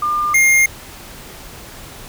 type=tone pair in turn; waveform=sine / square; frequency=1200 / 2124 Hz; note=D6 / C7; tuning=+37 / +25 cents; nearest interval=minor seventh; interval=988 cents; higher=second; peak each=-15 / -10 dBFS; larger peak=second; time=0.02-0.34 / 0.34-0.66 s; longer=neither; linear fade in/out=5 ms; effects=pink hiss -36 dBFS RMS until 2.08 s